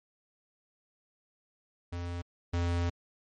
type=tone pair in turn; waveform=square; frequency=87 / 86.4 Hz; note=F2 / F2; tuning=-6 / -18 cents; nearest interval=unison; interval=12 cents; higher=first; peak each=-35 / -28 dBFS; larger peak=second; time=1.92-2.22 / 2.53-2.9 s; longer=second; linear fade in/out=10 ms; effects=low-pass 6000 Hz 12 dB/octave + MP3 48 kbps